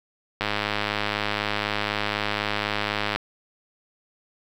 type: click train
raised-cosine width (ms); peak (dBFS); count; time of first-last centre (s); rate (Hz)
0.3; -8; 287; 0.41-3.16; 104
effects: 7-bit